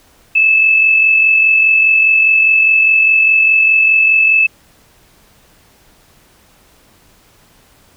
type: tone with amplitude modulation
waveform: sine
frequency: 2616 Hz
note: E7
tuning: 14 cents flat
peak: -5 dBFS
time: 0.35-4.47 s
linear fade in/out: 10 ms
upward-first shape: sine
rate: 44.9 Hz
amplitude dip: 40%
effects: pink hiss -49 dBFS RMS until 7.96 s